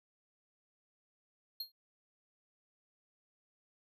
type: tone with exponential decay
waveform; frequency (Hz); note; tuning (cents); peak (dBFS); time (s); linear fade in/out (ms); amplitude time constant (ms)
square; 4235; C8; +20; -35; 1.6-1.72; 5; 25
effects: none